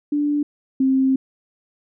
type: tone pair in turn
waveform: sine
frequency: 292.8 / 265 Hz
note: D4 / C4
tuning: -5 / +22 cents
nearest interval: major second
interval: 173 cents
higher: first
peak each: -17 / -14 dBFS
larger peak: second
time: 0.12-0.43 / 0.8-1.16 s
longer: second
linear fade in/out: 5 ms
effects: none

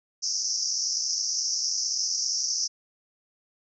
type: band-pass noise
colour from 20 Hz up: white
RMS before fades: -28 dBFS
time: 0.22-2.68 s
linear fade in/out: 20 ms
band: 5100 to 6100 Hz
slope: 96 dB/octave
effects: none

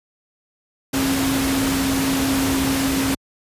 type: tone in noise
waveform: sine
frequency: 269.7 Hz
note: C#4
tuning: 47 cents flat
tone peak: -19 dBFS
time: 0.93-3.15 s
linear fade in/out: 10 ms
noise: pink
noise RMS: -23 dBFS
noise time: 0.93-3.15 s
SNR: +1 dB
effects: high-pass 60 Hz 12 dB/octave + resampled to 32000 Hz

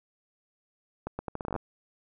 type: accelerating click train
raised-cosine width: 1 ms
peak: -19 dBFS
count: 12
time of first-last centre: 1.07-1.562 s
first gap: 120 ms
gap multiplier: 0.77
effects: none

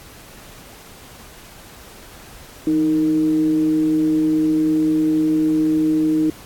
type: tone with frequency modulation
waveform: sine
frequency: 311.9 Hz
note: D#4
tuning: 4 cents sharp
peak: -14 dBFS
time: 2.67-6.3 s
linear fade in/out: 2 ms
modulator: 147 Hz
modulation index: 0.3
effects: pink hiss -42 dBFS RMS until 6.45 s + AAC 64 kbps

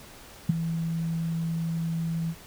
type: tone with ADSR envelope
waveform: sine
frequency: 164.81 Hz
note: E3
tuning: in tune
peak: -14 dBFS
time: 0.49-2.35 s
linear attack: 7 ms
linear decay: 13 ms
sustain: -12 dB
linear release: 54 ms
effects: pink hiss -48 dBFS RMS until 2.46 s

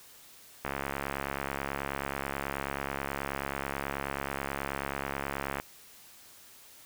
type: click train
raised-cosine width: 0.5 ms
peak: -17 dBFS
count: 344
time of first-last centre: 0.65-5.599 s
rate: 69.3 Hz
effects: white hiss -54 dBFS RMS until 6.85 s

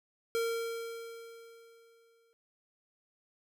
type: tone with exponential decay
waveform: square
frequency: 460.3 Hz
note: A#4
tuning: 22 cents flat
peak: -29 dBFS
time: 0.35-2.33 s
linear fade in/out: 0 ms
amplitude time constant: 430 ms
effects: none

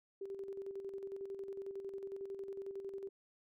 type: tone with tremolo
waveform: sine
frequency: 392 Hz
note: G4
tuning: in tune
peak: -40 dBFS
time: 0.21-3.09 s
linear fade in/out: 5 ms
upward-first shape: square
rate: 11 Hz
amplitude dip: 50%
effects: none

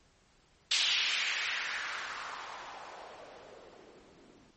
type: noise with low-pass filter sweep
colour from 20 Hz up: violet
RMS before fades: -37 dBFS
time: 0.71-4.51 s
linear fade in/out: 5 ms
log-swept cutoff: 3500 to 250 Hz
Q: 2.1
effects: pink hiss -66 dBFS RMS until 4.56 s + MP3 32 kbps

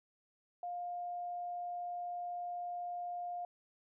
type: tone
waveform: sine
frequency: 706 Hz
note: F5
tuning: 19 cents sharp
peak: -38 dBFS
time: 0.63-3.45 s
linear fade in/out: 2 ms
effects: none

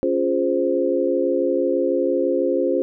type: chord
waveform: sine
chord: Db major seventh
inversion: none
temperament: equal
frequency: 277.2 / 349.2 / 415.3 / 523.3 Hz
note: Db4 / F4 / Ab4 / C5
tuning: 0 / 0 / 0 / 0 cents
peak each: -24 / -22 / -25 / -21 dBFS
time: 0.03-2.82 s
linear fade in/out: 0 ms
effects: none

